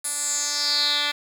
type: tone with band-pass filter sweep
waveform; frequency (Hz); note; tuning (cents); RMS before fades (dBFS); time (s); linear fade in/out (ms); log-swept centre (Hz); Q
10% pulse; 291.9; D4; -10; -24; 0.04-1.12; 10; 10000 to 3000; 4.9
effects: 7-bit